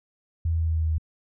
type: tone with pitch steps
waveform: sine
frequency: 82.41 / 81.84 / 81.28 / 80.71 / 80.16 / 79.6 / 79.05 Hz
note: E2 / E2 / E2 / E2 / E2 / D#2 / D#2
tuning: 0 / -12 / -24 / -36 / -48 / +40 / +28 cents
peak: -21 dBFS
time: 0.45-0.982 s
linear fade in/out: 5 ms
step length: 76 ms
effects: none